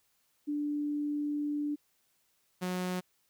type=tone pair in turn; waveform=sine / sawtooth; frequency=293.7 / 182 Hz; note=D4 / F#3; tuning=0 / -28 cents; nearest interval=minor sixth; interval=828 cents; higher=first; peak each=-30 / -28 dBFS; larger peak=second; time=0.47-1.76 / 2.61-3.01 s; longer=first; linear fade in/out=20 ms; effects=white hiss -73 dBFS RMS until 3.29 s